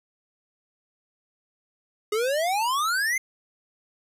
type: exponential sweep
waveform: square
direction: up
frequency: 410.2 to 2126 Hz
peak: -23 dBFS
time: 2.12-3.18 s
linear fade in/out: 5 ms
effects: resampled to 32000 Hz + 10-bit